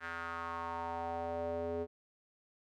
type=tone with band-pass filter sweep; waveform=square; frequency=84 Hz; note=E2; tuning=33 cents sharp; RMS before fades=-39 dBFS; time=0-1.87 s; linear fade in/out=50 ms; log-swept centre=1600 to 450 Hz; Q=3.7; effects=none